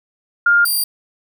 sine / 5% pulse tone pair in turn, 1408 / 4736 Hz, F6 / D8, +14 / +14 cents, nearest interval octave + major sixth, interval 2100 cents, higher second, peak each -9 dBFS, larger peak neither, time 0.46-0.65 / 0.65-0.84 s, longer neither, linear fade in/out 5 ms, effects none

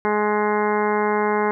harmonic tone, 210 Hz, G#3, 19 cents sharp, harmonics 1 / 2 / 3 / 4 / 5 / 6 / 7 / 8 / 9 / 10, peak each -26 / -21 / -32 / -24 / -26 / -34 / -31 / -34 / -35 / -33 dBFS, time 0.05-1.51 s, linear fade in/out 0 ms, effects none

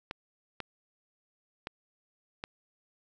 clicks, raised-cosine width 0.3 ms, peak -20 dBFS, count 4, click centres 0.111 / 0.603 / 1.671 / 2.439 s, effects none

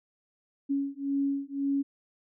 sine beating tone pair, 277.2 / 279.1 Hz, C#4 / C#4, 0 / +12 cents, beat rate 1.9 Hz, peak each -30 dBFS, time 0.69-1.83 s, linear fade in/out 20 ms, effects none

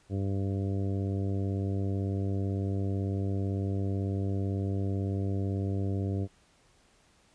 harmonic tone, 98 Hz, G2, in tune, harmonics 1 / 2 / 3 / 4 / 5 / 6 / 7, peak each -29 / -36 / -37 / -40 / -44 / -48 / -49 dBFS, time 0.09-6.28 s, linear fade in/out 50 ms, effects pink hiss -64 dBFS RMS until 7.34 s + resampled to 22050 Hz

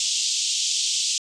white band-pass noise, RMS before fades -24 dBFS, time 0-1.18 s, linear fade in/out 2 ms, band 2900 to 7700 Hz, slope 48 dB/octave, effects resampled to 22050 Hz

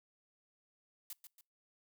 blue noise with echo, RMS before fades -45 dBFS, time 1.1-1.13 s, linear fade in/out 2 ms, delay 140 ms, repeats 2, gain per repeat -8 dB, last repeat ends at 1.41 s, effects noise-tail reverb RT60 0.3 s tail -26 dB re dry

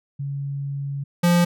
sine / square tone pair in turn, 140 / 174.03 Hz, C#3 / F3, +18 / -6 cents, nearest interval major third, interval 376 cents, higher second, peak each -25 / -15 dBFS, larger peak second, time 0.19-1.04 / 1.23-1.45 s, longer first, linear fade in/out 10 ms, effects none

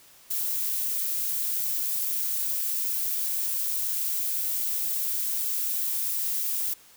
violet noise, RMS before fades -28 dBFS, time 0.3-6.74 s, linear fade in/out 10 ms, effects white hiss -54 dBFS RMS until 6.96 s

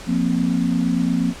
sine chord, F suspended fourth, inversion none, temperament equal, 174.61 / 233.1 / 261.6 Hz, F3 / Bb3 / C4, 0 / 0 / 0 cents, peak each -21 dBFS, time 0.06-1.34 s, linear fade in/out 50 ms, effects pink hiss -37 dBFS RMS until 1.4 s + low-pass 8000 Hz 12 dB/octave

